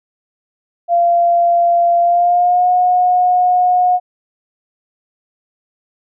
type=tone with pitch glide; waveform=sine; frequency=690 to 723.9 Hz; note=F5 to F#5; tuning=-21 to -38 cents; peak=-9 dBFS; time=0.88-4 s; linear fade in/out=50 ms; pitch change=+83 cents; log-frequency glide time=2-2.7 s; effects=none